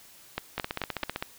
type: two click trains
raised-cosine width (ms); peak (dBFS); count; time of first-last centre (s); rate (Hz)
0.3; -14 / -13; 11 / 4; 0.58-1.225 / 0.38-1.035; 15.5 / 4.58
effects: white hiss -53 dBFS RMS until 1.38 s